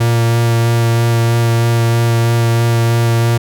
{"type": "tone with vibrato", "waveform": "45% pulse", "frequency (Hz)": 116.54, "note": "A#2", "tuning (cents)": 0, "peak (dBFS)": -10, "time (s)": [0, 3.38], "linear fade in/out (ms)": 10, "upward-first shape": "sine", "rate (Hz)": 3.1, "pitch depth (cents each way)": 11, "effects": []}